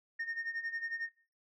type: tone with tremolo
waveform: sine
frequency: 1836 Hz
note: A#6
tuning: 27 cents flat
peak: -31 dBFS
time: 0.19-1.09 s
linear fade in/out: 10 ms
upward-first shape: sine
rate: 11 Hz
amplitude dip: 85%
effects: noise-tail reverb RT60 0.4 s tail -17 dB re dry + tanh soft clip ceiling -32 dBFS